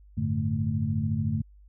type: tone cluster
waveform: sine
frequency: 94.9 / 108.5 / 146.5 / 220.2 Hz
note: F#2 / A2 / D3 / A3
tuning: +44 / -24 / -4 / +2 cents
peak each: -30 dBFS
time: 0.17-1.42 s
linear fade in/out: 10 ms
effects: added 50 Hz sine -50 dBFS peak until 1.68 s